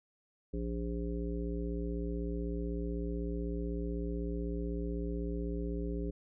harmonic tone, 58 Hz, A#1, 8 cents flat, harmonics 1 / 3 / 5 / 7 / 9, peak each -36 / -40 / -41 / -41 / -48 dBFS, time 0.53-6.11 s, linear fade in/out 10 ms, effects none

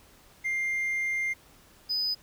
triangle tone pair in turn, 2100 / 4995 Hz, C7 / D#8, +6 / +6 cents, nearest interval octave + minor third, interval 1500 cents, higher second, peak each -24 dBFS, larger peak neither, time 0.44-1.34 / 1.89-2.15 s, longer first, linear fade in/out 20 ms, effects tanh soft clip ceiling -21 dBFS + pink hiss -57 dBFS RMS until 2.22 s

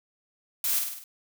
blue noise with echo, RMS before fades -27 dBFS, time 0.64-0.79 s, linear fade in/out 2 ms, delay 50 ms, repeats 5, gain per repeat -4 dB, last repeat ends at 1.04 s, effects none

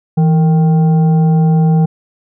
sine tone with frequency modulation, 162.6 Hz, E3, 23 cents flat, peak -7 dBFS, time 0.17-1.86 s, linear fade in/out 10 ms, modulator 621 Hz, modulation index 0.32, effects none

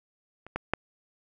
clicks, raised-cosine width 0.5 ms, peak -29 / -15 / -9 dBFS, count 3, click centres 0.466 / 0.56 / 0.736 s, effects none

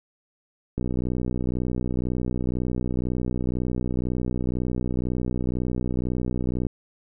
click train, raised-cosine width 3 ms, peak -14 dBFS, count 366, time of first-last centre 0.78-6.667 s, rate 62 Hz, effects none

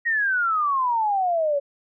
sine exponential sweep, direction down, 1900 to 554.4 Hz, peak -19 dBFS, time 0.05-1.6 s, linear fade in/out 20 ms, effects none

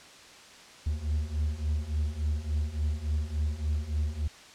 triangle beating tone pair, 73.3 / 76.8 Hz, D2 / D#2, -3 / -22 cents, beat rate 3.5 Hz, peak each -30 / -27 dBFS, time 0.86-4.28 s, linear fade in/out 10 ms, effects white hiss -50 dBFS RMS until 4.54 s + low-pass 6000 Hz 12 dB/octave

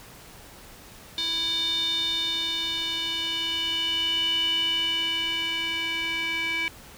square tone with band-pass filter sweep, 329.6 Hz, E4, in tune, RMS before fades -27 dBFS, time 1.18-6.68 s, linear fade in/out 0 ms, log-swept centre 3800 to 2500 Hz, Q 9.5, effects pink hiss -47 dBFS RMS until 6.97 s

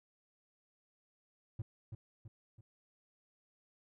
triangle tone with echo, 110 Hz, A2, in tune, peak -34 dBFS, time 1.59-1.62 s, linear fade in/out 5 ms, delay 330 ms, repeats 3, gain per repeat -6 dB, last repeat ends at 2.61 s, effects none

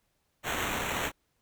violet noise with sample-and-hold, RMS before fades -32 dBFS, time 0.43-1.12 s, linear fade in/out 50 ms, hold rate 4900 Hz, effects pink hiss -75 dBFS RMS until 1.41 s

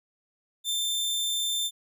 sawtooth tone, 3569 Hz, A7, 24 cents sharp, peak -23 dBFS, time 0.64-1.71 s, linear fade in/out 50 ms, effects none

